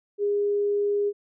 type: tone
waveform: sine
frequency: 408.7 Hz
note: G#4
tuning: 28 cents flat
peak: -21 dBFS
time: 0.18-1.13 s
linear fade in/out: 50 ms
effects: none